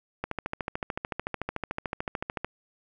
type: click train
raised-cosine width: 0.5 ms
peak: -15 dBFS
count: 31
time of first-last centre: 0.24-2.446 s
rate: 13.6 Hz
effects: none